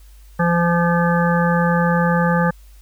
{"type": "harmonic tone", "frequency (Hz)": 171.7, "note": "F3", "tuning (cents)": -29, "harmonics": [1, 3, 5, 7, 9, 10], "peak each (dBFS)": [-16, -21, -23, -24, -26, -26], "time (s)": [0.39, 2.51], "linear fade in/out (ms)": 10, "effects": ["added 50 Hz sine -41 dBFS peak until 2.81 s", "white hiss -55 dBFS RMS until 2.81 s"]}